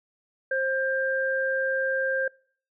sine tone pair together, 530.1 / 1590 Hz, C5 / G6, +23 / +24 cents, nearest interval octave + perfect fifth, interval 1901 cents, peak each -26 dBFS, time 0.51-2.28 s, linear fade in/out 5 ms, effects noise-tail reverb RT60 0.5 s tail -25 dB re dry

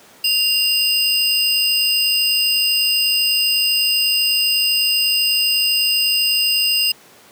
square tone pair together, 2794 / 4974 Hz, F7 / D#8, 0 / -1 cents, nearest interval minor seventh, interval 999 cents, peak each -18 dBFS, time 0.24-6.92 s, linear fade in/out 5 ms, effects pink hiss -46 dBFS RMS until 7.31 s + high-pass 200 Hz 12 dB/octave

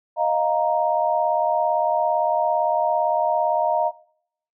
sine chord, Eb suspended second, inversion none, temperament just, 622.3 / 700 / 933.4 Hz, Eb5 / F5 / Bb5, 0 / +4 / +2 cents, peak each -22 dBFS, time 0.16-3.92 s, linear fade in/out 50 ms, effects noise-tail reverb RT60 0.7 s tail -23 dB re dry

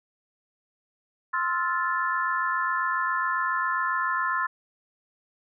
sine chord, F major seventh, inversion second, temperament just, 1047.7 / 1309.6 / 1396.9 / 1746.1 Hz, C6 / E6 / F6 / A6, +2 / -12 / 0 / -14 cents, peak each -27 / -31 / -31 / -29 dBFS, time 1.33-4.47 s, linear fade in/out 10 ms, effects none

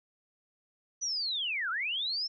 sine linear two-way sweep, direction down then up, 6020 to 1300 to 5420 Hz, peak -30 dBFS, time 1.01-2.28 s, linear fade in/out 20 ms, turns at 1.7 s, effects none

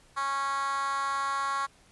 10% pulse tone with high-pass filter, 275.6 Hz, C#4, 10 cents flat, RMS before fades -30 dBFS, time 0.16-1.67 s, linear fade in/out 20 ms, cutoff 1100 Hz, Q 4.4, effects pink hiss -60 dBFS RMS until 1.91 s + resampled to 24000 Hz

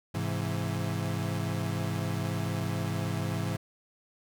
35% pulse chord, Ab augmented, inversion none, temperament equal, 103.83 / 130.81 / 164.81 Hz, Ab2 / C3 / E3, 0 / 0 / 0 cents, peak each -31 / -34 / -32 dBFS, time 0.14-3.57 s, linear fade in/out 10 ms, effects none

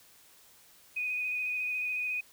sine tone with vibrato, 2489 Hz, D#7, in tune, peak -30 dBFS, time 0.96-2.21 s, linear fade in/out 10 ms, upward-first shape square, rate 14 Hz, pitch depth 16 cents each way, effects white hiss -59 dBFS RMS until 2.32 s

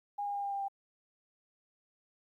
sine tone with pitch steps, 816 / 810.8 / 805.7 / 800.6 / 795.5 / 790.5 Hz, G#5 / G#5 / G5 / G5 / G5 / G5, -31 / -42 / +47 / +36 / +25 / +14 cents, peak -33 dBFS, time 0.18-0.684 s, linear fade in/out 10 ms, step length 84 ms, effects 12-bit

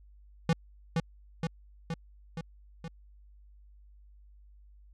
square tone with echo, 164.81 Hz, E3, in tune, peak -23 dBFS, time 0.49-0.53 s, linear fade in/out 2 ms, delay 470 ms, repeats 5, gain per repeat -3 dB, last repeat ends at 2.88 s, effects added 50 Hz sine -53 dBFS peak until 4.93 s + low-pass 6000 Hz 12 dB/octave

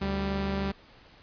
sawtooth tone pair together, 72.93 / 196 Hz, D2 / G3, -12 / 0 cents, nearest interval octave + perfect fourth, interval 1712 cents, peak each -29 / -25 dBFS, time 0.01-0.72 s, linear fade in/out 10 ms, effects pink hiss -55 dBFS RMS until 1.22 s + resampled to 11025 Hz

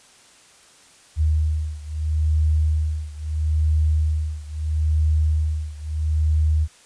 sine beating tone pair, 77.1 / 77.86 Hz, D#2 / D#2, -15 / +2 cents, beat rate 0.76 Hz, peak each -20 / -22 dBFS, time 1.16-6.68 s, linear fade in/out 50 ms, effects white hiss -51 dBFS RMS until 6.85 s + resampled to 22050 Hz

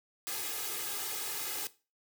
white noise with comb filter, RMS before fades -37 dBFS, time 0.27-1.67 s, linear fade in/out 0 ms, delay 2.4 ms, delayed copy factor +1, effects noise-tail reverb RT60 0.3 s tail -17 dB re dry + high-pass 150 Hz 12 dB/octave

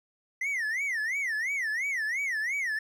triangle tone with vibrato, 1975.5 Hz, B6, in tune, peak -26 dBFS, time 0.41-2.79 s, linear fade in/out 5 ms, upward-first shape sine, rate 2.9 Hz, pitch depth 250 cents each way, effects none

